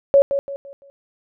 sine tone with echo, 557 Hz, C#5, 8 cents sharp, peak -8 dBFS, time 0.14-0.22 s, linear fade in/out 0 ms, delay 170 ms, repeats 4, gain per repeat -9 dB, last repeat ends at 0.9 s, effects none

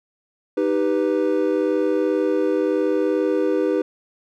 triangle chord, Eb augmented, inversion none, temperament equal, 311.1 / 392 / 493.9 Hz, Eb4 / G4 / B4, 0 / 0 / 0 cents, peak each -20 dBFS, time 0.57-3.82 s, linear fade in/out 5 ms, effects none

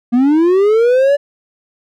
triangle linear sweep, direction up, 233.1 to 581 Hz, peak -6 dBFS, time 0.12-1.17 s, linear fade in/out 20 ms, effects none

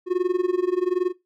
triangle tone with amplitude modulation, 362.5 Hz, F#4, 35 cents flat, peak -14 dBFS, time 0.06-1.13 s, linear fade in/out 50 ms, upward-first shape sine, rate 21.1 Hz, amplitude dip 90%, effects noise-tail reverb RT60 0.2 s tail -18 dB re dry

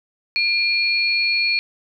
sine tone pair together, 2400 / 4346 Hz, D7 / C#8, +37 / -35 cents, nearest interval minor seventh, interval 1028 cents, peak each -18 / -21 dBFS, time 0.36-1.59 s, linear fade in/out 0 ms, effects none

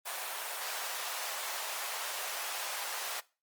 pink high-pass noise, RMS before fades -38 dBFS, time 0.05-3.21 s, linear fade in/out 20 ms, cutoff 630 Hz, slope 24 dB/octave, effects noise-tail reverb RT60 0.3 s tail -20 dB re dry + Opus 32 kbps

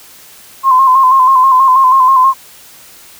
sine tone with vibrato, 1046.5 Hz, C6, in tune, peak -4 dBFS, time 0.63-2.34 s, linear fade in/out 50 ms, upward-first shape square, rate 6.2 Hz, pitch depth 42 cents each way, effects white hiss -38 dBFS RMS until 3.19 s

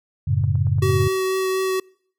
sine chord, F# minor, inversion none, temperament equal, 92.5 / 110 / 138.59 Hz, F#2 / A2 / C#3, 0 / 0 / 0 cents, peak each -21 dBFS, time 0.27-1.08 s, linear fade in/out 10 ms
click train, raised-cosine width 1 ms, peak -30 dBFS, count 6, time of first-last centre 0.44-1.014 s, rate 8.71 Hz
square tone with vibrato, 378.1 Hz, F#4, 38 cents sharp, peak -20 dBFS, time 0.82-1.8 s, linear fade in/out 5 ms, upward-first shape triangle, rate 4.1 Hz, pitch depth 10 cents each way
effects noise-tail reverb RT60 0.6 s tail -26 dB re dry

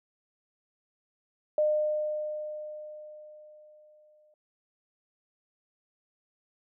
sine tone with exponential decay, 607 Hz, D#5, 43 cents flat, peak -21 dBFS, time 1.58-4.34 s, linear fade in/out 2 ms, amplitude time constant 600 ms, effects none

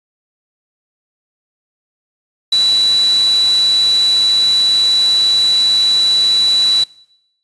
sine tone in noise, 3951 Hz, B7, in tune, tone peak -9 dBFS, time 2.52-6.84 s, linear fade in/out 5 ms, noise white, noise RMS -26 dBFS, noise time 2.52-6.84 s, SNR +14 dB, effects noise-tail reverb RT60 0.8 s tail -23 dB re dry + resampled to 22050 Hz

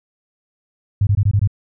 sine tone bursts, 101.3 Hz, G#2, 43 cents flat, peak -11 dBFS, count 6, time 1.01-1.475 s, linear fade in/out 5 ms, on 60 ms, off 21 ms, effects none

